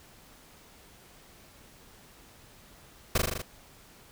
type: noise with echo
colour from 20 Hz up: pink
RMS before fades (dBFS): -24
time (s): 3.15-3.18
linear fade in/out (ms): 5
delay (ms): 40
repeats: 6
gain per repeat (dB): -2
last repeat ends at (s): 3.42
effects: pink hiss -55 dBFS RMS until 4.11 s